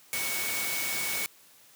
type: tone in noise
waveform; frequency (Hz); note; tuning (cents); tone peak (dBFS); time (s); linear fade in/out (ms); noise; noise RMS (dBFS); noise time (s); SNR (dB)
sine; 2230; C#7; +10; -34; 0.13-1.26; 0; white; -32; 0.13-1.26; -5
effects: white hiss -57 dBFS RMS until 1.75 s + high-pass 100 Hz 12 dB/octave